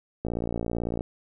click train, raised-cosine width 2 ms, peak -16 dBFS, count 45, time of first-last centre 0.25-1.009 s, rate 58 Hz, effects none

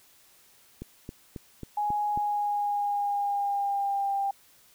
click train, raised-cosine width 3 ms, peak -24 dBFS, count 6, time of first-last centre 0.82-2.175 s, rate 3.69 Hz
sine tone with pitch glide, 832 to 793.5 Hz, G#5 to G5, +3 to +21 cents, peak -25 dBFS, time 1.77-4.31 s, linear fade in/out 5 ms, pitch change -82 cents, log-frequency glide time 2.07-4.14 s
effects white hiss -59 dBFS RMS until 4.74 s

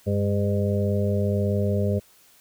harmonic tone with a mistuned harmonic, 101.5 Hz, G#2, 39 cents flat, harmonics 1 / 2 / 4 / 5 / 6, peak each -23 / -26 / -29 / -30 / -31 dBFS, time 0.06-2 s, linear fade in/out 20 ms, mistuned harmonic 1, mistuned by -57 cents, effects white hiss -56 dBFS RMS until 2.4 s

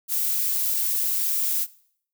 violet noise, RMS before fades -24 dBFS, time 0.08-1.67 s, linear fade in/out 50 ms, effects noise-tail reverb RT60 0.6 s tail -20 dB re dry

